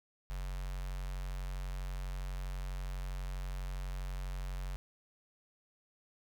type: tone with notch filter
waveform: square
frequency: 46.13 Hz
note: F#1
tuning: 4 cents flat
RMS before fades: -39 dBFS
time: 0.3-4.76 s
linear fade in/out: 0 ms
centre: 300 Hz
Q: 0.57
effects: none